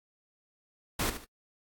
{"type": "noise with echo", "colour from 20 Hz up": "pink", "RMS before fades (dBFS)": -30, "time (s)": [0.99, 1.1], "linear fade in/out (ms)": 5, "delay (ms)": 74, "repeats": 2, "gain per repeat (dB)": -10, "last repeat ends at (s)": 1.248, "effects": ["noise-tail reverb RT60 0.1 s tail -26 dB re dry", "AAC 64 kbps"]}